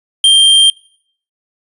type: tone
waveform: square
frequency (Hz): 3175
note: G7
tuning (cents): +21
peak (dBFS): -5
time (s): 0.24-0.7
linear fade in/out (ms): 2
effects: noise-tail reverb RT60 0.6 s tail -24 dB re dry + resampled to 24000 Hz